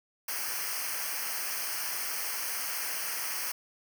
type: noise with comb filter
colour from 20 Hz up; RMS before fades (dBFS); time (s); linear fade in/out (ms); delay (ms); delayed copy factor
white; -34; 0.28-3.52; 5; 0.27; -1
effects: none